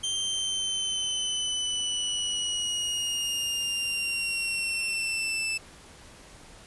sawtooth exponential sweep, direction down, 3156 to 2637 Hz, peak -24 dBFS, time 0.03-5.58 s, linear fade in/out 10 ms, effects pink hiss -50 dBFS RMS until 6.66 s + resampled to 24000 Hz

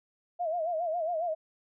sine tone with vibrato, 667 Hz, E5, 20 cents sharp, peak -28 dBFS, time 0.39-1.35 s, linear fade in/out 20 ms, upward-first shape sine, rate 7.3 Hz, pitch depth 120 cents each way, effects none

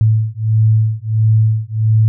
sine beating tone pair, 109.1 / 110.6 Hz, A2 / A2, -14 / +9 cents, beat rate 1.5 Hz, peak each -13 dBFS, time 0.01-2.08 s, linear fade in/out 0 ms, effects none

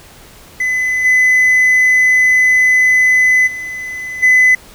triangle tone with level steps, 2014 Hz, B6, 33 cents sharp, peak -11 / -5 / -20 / -3 dBFS, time 0.6-4.55 s, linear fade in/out 5 ms, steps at 1.04 / 3.46 / 4.22 s, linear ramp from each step 20 ms, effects tanh soft clip ceiling -1 dBFS + pink hiss -40 dBFS RMS until 4.74 s

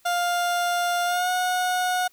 30% pulse tone with pitch glide, 702 to 729.3 Hz, F5 to F#5, +9 to -25 cents, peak -19 dBFS, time 0.05-2.08 s, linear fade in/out 10 ms, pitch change +66 cents, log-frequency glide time 1.05-1.3 s, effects white hiss -60 dBFS RMS until 2.12 s

